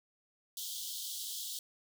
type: high-pass noise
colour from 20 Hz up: pink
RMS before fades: -41 dBFS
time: 0.57-1.59 s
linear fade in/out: 2 ms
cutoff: 3100 Hz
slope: 96 dB/octave
effects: none